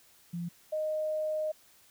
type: tone pair in turn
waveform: sine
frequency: 172.1 / 618.8 Hz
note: F3 / D#5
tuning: -25 / -10 cents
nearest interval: octave + minor seventh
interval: 2215 cents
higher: second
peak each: -33 / -29 dBFS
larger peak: second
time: 0.33-0.49 / 0.72-1.52 s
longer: second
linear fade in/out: 10 ms
effects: white hiss -61 dBFS RMS until 1.9 s